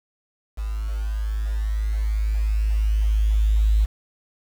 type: tone with level ramp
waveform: sine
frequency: 53 Hz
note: G#1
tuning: 36 cents sharp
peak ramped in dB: -24 to -14 dBFS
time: 0.57-3.86 s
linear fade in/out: 20 ms
effects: 7-bit